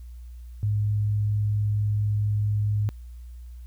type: tone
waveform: sine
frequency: 104.5 Hz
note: G#2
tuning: 11 cents sharp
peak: -21 dBFS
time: 0.63-2.89 s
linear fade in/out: 0 ms
effects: added 60 Hz sine -38 dBFS peak until 3.66 s + white hiss -65 dBFS RMS until 3.66 s